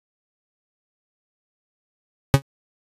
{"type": "tone with exponential decay", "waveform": "40% pulse", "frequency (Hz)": 137.6, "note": "C#3", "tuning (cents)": -12, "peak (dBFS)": -4, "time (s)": [2.34, 2.42], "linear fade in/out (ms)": 0, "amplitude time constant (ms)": 16, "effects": ["resampled to 32000 Hz"]}